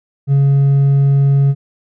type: tone with hard clipping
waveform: sine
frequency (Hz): 139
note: C#3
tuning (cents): +5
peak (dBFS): -9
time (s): 0.27-1.55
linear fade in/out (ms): 50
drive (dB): 2
effects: none